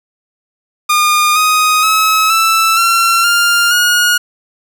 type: tone with pitch steps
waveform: sawtooth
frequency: 1215 / 1249.9 / 1285.8 / 1322.7 / 1360.6 / 1399.7 / 1439.9 Hz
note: D#6 / D#6 / E6 / E6 / F6 / F6 / F#6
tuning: -42 / +7 / -43 / +5 / -46 / +3 / -48 cents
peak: -5 dBFS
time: 0.89-4.18 s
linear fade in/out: 10 ms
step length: 470 ms
effects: none